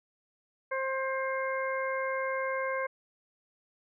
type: harmonic tone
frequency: 530 Hz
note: C5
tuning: 22 cents sharp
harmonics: 1 / 2 / 3 / 4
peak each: -32 / -35 / -37 / -38 dBFS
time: 0.71-2.87 s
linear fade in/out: 10 ms
effects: none